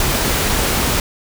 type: noise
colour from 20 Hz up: pink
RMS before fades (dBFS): -17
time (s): 0-1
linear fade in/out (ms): 2
effects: none